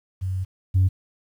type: tone pair in turn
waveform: sine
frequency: 93.7 / 93.7 Hz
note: F#2 / F#2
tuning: +22 / +22 cents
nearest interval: unison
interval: 0 cents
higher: neither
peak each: -23 / -13 dBFS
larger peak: second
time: 0.21-0.45 / 0.74-0.89 s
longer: first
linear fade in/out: 20 ms
effects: tanh soft clip ceiling -12 dBFS + 9-bit